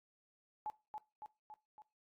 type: tone with echo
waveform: sine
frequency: 853 Hz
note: G#5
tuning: 46 cents sharp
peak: -38 dBFS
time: 0.66-0.7 s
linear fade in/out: 0 ms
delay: 280 ms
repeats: 4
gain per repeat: -4 dB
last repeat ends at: 1.82 s
effects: noise-tail reverb RT60 0.3 s tail -21 dB re dry + AAC 64 kbps